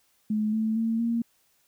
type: tone with pitch steps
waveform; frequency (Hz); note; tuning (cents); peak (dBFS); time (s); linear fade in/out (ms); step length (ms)
sine; 213.9 / 219.9 / 226.1 / 232.5; A3 / A3 / A3 / A#3; -49 / -1 / +47 / -4; -23; 0.3-1.22; 5; 230
effects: white hiss -67 dBFS RMS until 1.67 s